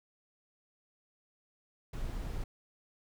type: noise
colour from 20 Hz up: brown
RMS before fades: -37 dBFS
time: 1.93-2.44 s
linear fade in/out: 5 ms
effects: none

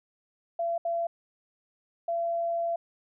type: tone bursts at uneven times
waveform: sine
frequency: 678 Hz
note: E5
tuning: 49 cents sharp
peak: -26 dBFS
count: 3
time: 0.59-0.78 / 0.85-1.07 / 2.08-2.76 s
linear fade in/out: 5 ms
effects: none

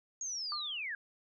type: linear sweep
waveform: sine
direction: down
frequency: 6660 to 1568 Hz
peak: -36 dBFS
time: 0.21-0.95 s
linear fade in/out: 2 ms
type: tone with exponential decay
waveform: sine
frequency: 1201 Hz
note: D6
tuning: 38 cents sharp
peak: -35 dBFS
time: 0.52-0.82 s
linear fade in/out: 1 ms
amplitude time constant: 65 ms
effects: none

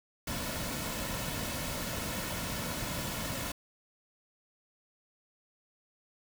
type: noise with comb filter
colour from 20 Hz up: pink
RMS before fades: -36 dBFS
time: 0.27-3.52 s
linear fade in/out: 5 ms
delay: 2.5 ms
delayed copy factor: -0.5
effects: none

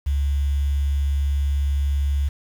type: tone with quantisation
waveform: sine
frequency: 70.3 Hz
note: C#2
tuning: 25 cents sharp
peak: -18 dBFS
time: 0.06-2.29 s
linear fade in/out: 10 ms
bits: 7
effects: none

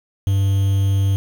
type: tone with quantisation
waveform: triangle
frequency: 98 Hz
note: G2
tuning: in tune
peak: -12 dBFS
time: 0.27-1.16 s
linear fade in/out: 0 ms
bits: 6
effects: none

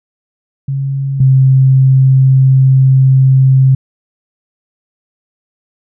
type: tone pair in turn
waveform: sine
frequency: 136.8 / 132.6 Hz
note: C#3 / C3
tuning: -23 / +23 cents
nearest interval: minor second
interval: 54 cents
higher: first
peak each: -13 / -4 dBFS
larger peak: second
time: 0.68-1.2 / 1.2-3.75 s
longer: second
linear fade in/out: 5 ms
effects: none

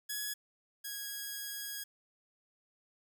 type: tone pair in turn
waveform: 5% pulse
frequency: 1681 / 1651.2 Hz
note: G#6 / G#6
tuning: +20 / -10 cents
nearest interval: unison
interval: 30 cents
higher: first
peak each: -25 / -28 dBFS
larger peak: first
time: 0.09-0.34 / 0.84-1.84 s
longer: second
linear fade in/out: 10 ms
effects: none

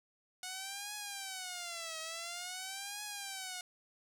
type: tone with vibrato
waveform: 5% pulse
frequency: 731 Hz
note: F#5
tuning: 21 cents flat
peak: -29 dBFS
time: 0.43-3.61 s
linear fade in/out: 2 ms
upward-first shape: triangle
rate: 0.48 Hz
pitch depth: 240 cents each way
effects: none

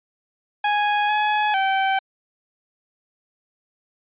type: tone with pitch steps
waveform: sawtooth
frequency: 830 / 844 / 773 Hz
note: G#5 / G#5 / G5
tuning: -1 / +28 / -24 cents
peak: -14 dBFS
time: 0.64-1.99 s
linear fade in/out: 5 ms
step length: 450 ms
effects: resampled to 8000 Hz

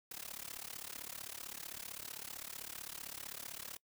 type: noise with amplitude modulation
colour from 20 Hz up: white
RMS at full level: -43 dBFS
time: 0.11-3.77 s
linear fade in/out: 5 ms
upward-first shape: sine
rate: 35.6 Hz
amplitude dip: 95%
effects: noise-tail reverb RT60 0.1 s tail -24 dB re dry

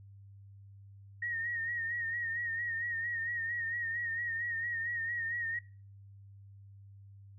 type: tone with vibrato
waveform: sine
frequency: 1864.7 Hz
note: A#6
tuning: in tune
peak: -33 dBFS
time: 1.22-5.59 s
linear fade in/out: 5 ms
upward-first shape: sine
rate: 4.4 Hz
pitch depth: 52 cents each way
effects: noise-tail reverb RT60 0.4 s tail -22 dB re dry + added 99 Hz sine -51 dBFS peak until 7.38 s

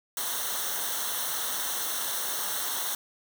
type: noise with comb filter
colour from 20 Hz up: white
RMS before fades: -31 dBFS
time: 0.17-2.95 s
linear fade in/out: 2 ms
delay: 0.41 ms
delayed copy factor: -0.8
effects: none

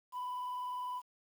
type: tone with vibrato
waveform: sine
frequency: 996 Hz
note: B5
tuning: 14 cents sharp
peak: -34 dBFS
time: 0.12-1.02 s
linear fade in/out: 50 ms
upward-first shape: triangle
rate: 20 Hz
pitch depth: 33 cents each way
effects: tanh soft clip ceiling -36 dBFS + 10-bit

